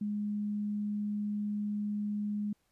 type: tone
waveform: sine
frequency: 207.7 Hz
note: G#3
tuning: in tune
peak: -31 dBFS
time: 0.01-2.53 s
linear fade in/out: 5 ms
effects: pink hiss -75 dBFS RMS until 2.71 s + resampled to 32000 Hz